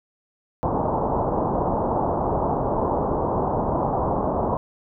white low-pass noise, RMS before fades -23 dBFS, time 0.63-4.57 s, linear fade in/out 0 ms, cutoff 1000 Hz, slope 48 dB/octave, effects none

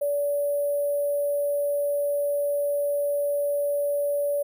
sine tone with sample-and-hold, 575 Hz, D5, 37 cents flat, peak -22 dBFS, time 0.01-4.43 s, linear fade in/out 10 ms, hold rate 11025 Hz, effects none

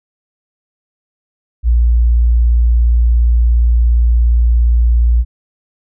sine tone, 58.6 Hz, A#1, 10 cents sharp, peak -7 dBFS, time 1.63-5.25 s, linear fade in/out 50 ms, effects none

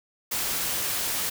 white noise, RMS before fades -28 dBFS, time 0.31-1.3 s, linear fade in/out 10 ms, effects none

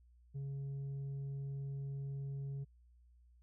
sine tone with tanh clipping, 138.3 Hz, C#3, 4 cents flat, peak -40 dBFS, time 0.34-2.65 s, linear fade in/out 20 ms, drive 3 dB, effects added 60 Hz sine -62 dBFS peak until 3.42 s

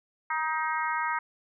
harmonic tone with a mistuned harmonic, 314.8 Hz, D#4, 20 cents sharp, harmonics 3 / 4 / 5 / 6 / 7, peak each -30 / -32 / -34 / -36 / -37 dBFS, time 0.3-1.19 s, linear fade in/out 5 ms, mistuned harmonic 7, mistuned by -35 cents, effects none

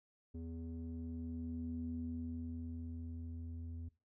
square tone with low-pass filter sweep, 82.41 Hz, E2, in tune, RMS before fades -44 dBFS, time 0.34-3.89 s, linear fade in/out 10 ms, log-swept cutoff 320 to 180 Hz, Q 5.3, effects noise-tail reverb RT60 0.3 s tail -21 dB re dry

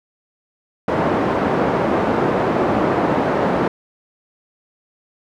pink band-pass noise, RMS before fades -18 dBFS, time 0.88-3.68 s, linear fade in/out 2 ms, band 210 to 1000 Hz, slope 12 dB/octave, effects none

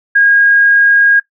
sine tone, 1632 Hz, G#6, 31 cents flat, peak -5 dBFS, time 0.15-1.2 s, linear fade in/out 10 ms, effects noise-tail reverb RT60 0.1 s tail -18 dB re dry

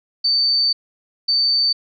sine tone bursts at uneven times, 4566 Hz, D8, 50 cents flat, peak -14 dBFS, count 2, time 0.24-0.73 / 1.28-1.73 s, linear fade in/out 10 ms, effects none

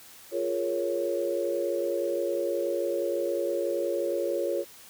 sine chord, Bb minor seventh, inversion second, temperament equal, 349.2 / 415.3 / 466.2 / 554.4 Hz, F4 / Ab4 / Bb4 / Db5, 0 / 0 / 0 / 0 cents, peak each -31 / -34 / -33 / -29 dBFS, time 0.31-4.65 s, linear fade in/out 50 ms, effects white hiss -50 dBFS RMS until 4.89 s + high-pass 60 Hz 12 dB/octave

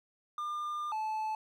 triangle tone pair in turn, 1202 / 869.2 Hz, D6 / A5, +40 / -21 cents, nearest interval tritone, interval 561 cents, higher first, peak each -32 / -30 dBFS, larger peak second, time 0.38-0.92 / 0.92-1.35 s, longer first, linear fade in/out 2 ms, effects none

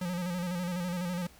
square tone with vibrato, 177.8 Hz, F3, 31 cents sharp, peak -32 dBFS, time 0.01-1.27 s, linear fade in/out 5 ms, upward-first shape square, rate 12 Hz, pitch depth 49 cents each way, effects added 60 Hz sine -58 dBFS peak until 1.39 s + pink hiss -57 dBFS RMS until 1.39 s

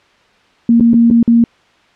sine tone with dropouts, 233.1 Hz, A#3, in tune, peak -5 dBFS, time 0.69-1.44 s, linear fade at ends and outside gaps 2 ms, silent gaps 0.799-0.807 / 0.934-0.941 / 1.102-1.11 / 1.229-1.277 s, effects white hiss -50 dBFS RMS until 1.95 s + low-pass 3000 Hz 12 dB/octave

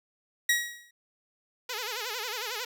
sawtooth tone with exponential decay, 1906 Hz, A#6, 38 cents sharp, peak -16 dBFS, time 0.49-0.91 s, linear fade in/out 5 ms, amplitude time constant 91 ms
5% pulse tone with vibrato, 460.7 Hz, A#4, 20 cents flat, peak -21 dBFS, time 1.69-2.65 s, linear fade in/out 5 ms, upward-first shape sine, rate 11 Hz, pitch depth 180 cents each way
effects none

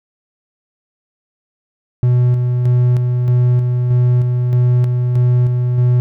triangle tone with tremolo, 123.47 Hz, B2, in tune, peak -7 dBFS, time 2.03-6 s, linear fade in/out 0 ms, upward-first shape square, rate 1.6 Hz, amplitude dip 35%, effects none

